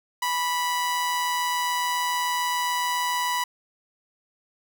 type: tone with amplitude modulation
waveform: sawtooth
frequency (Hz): 984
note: B5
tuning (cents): -7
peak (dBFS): -18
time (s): 0.22-3.44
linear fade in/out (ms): 5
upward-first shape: sine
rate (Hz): 167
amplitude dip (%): 35
effects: none